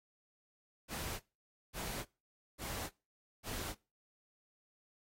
pink noise bursts, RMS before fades -42 dBFS, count 4, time 0.88-3.75 s, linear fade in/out 50 ms, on 320 ms, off 530 ms, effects noise-tail reverb RT60 0.3 s tail -23 dB re dry + AAC 48 kbps

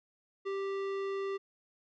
sine tone with tanh clipping, 392 Hz, G4, in tune, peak -35 dBFS, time 0.45-1.38 s, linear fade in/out 20 ms, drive 16 dB, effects none

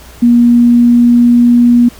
sine tone with pitch glide, 238.6 to 240.3 Hz, A#3 to B3, +41 to -47 cents, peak -3 dBFS, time 0.22-1.89 s, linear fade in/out 10 ms, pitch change +12 cents, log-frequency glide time 0.36-1.56 s, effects added 60 Hz sine -35 dBFS peak until 1.99 s + pink hiss -37 dBFS RMS until 1.99 s

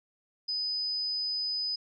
sine tone, 5000 Hz, D#8, 8 cents sharp, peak -29 dBFS, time 0.48-1.76 s, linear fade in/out 10 ms, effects none

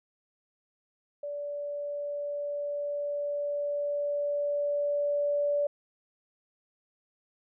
sine tone with level ramp, 579 Hz, D5, 25 cents flat, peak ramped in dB -33 to -24 dBFS, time 1.23-5.67 s, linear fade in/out 5 ms, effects none

